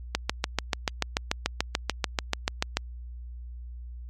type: click train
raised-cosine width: 0.2 ms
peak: -6 dBFS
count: 19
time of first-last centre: 0.15-2.77 s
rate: 6.87 Hz
effects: added 60 Hz sine -37 dBFS peak until 4.09 s + MP3 64 kbps